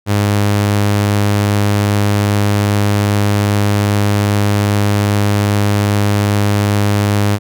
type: tone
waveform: sawtooth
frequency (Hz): 102.5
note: G#2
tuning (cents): -22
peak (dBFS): -7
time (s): 0.06-7.39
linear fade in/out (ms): 50
effects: none